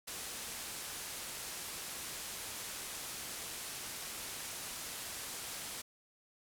white low-pass noise, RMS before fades -44 dBFS, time 0.07-5.82 s, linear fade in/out 10 ms, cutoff 12000 Hz, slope 24 dB/octave, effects none

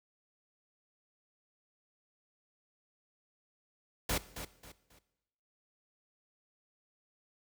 pink noise with echo, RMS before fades -32 dBFS, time 4.09-4.18 s, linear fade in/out 5 ms, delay 270 ms, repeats 3, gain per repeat -10 dB, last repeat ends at 4.99 s, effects noise-tail reverb RT60 1.0 s tail -17 dB re dry

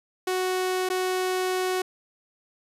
sawtooth tone with dropouts, 370 Hz, F#4, in tune, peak -20 dBFS, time 0.27-1.82 s, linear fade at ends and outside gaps 5 ms, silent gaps 0.89-0.9 s, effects resampled to 32000 Hz

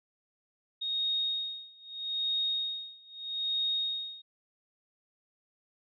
sine tone with tremolo, 3729 Hz, A#7, in tune, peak -27 dBFS, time 0.81-4.22 s, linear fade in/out 10 ms, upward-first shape sine, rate 0.79 Hz, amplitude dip 95%, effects none

